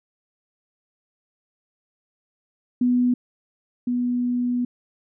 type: tone pair in turn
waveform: sine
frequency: 246.9 / 245.2 Hz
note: B3 / B3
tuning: 0 / -12 cents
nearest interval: unison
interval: 12 cents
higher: first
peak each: -16 / -20 dBFS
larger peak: first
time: 2.81-3.14 / 3.87-4.65 s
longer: second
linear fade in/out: 5 ms
effects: none